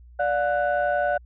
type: tone cluster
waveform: sine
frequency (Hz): 585 / 716 / 1488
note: D5 / F5 / F#6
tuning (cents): -7 / +43 / +9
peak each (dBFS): -23 / -23 / -27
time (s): 0.19-1.18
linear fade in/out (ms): 10
effects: tanh soft clip ceiling -13 dBFS + added 60 Hz sine -45 dBFS peak until 1.25 s